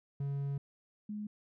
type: tone pair in turn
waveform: triangle / sine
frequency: 140 / 209.8 Hz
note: C#3 / G#3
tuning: +18 / +18 cents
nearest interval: perfect fifth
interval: 700 cents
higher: second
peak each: -31 / -37 dBFS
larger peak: first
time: 0.2-0.58 / 1.09-1.27 s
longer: first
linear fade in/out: 5 ms
effects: none